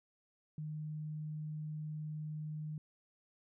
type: tone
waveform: sine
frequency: 153.2 Hz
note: D#3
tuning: 27 cents flat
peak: -39 dBFS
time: 0.58-2.78 s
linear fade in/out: 2 ms
effects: none